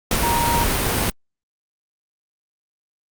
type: tone in noise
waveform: sine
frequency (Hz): 938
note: A#5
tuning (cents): +11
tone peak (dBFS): -19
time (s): 0.23-0.64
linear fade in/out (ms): 2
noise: pink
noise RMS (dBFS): -20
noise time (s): 0.11-1.1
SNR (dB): -2
effects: Opus 48 kbps